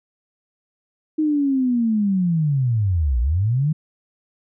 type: linear two-way sweep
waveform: sine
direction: down then up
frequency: 314.3 to 56 to 160.3 Hz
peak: -16 dBFS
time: 1.18-3.73 s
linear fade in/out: 10 ms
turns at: 3.2 s
effects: none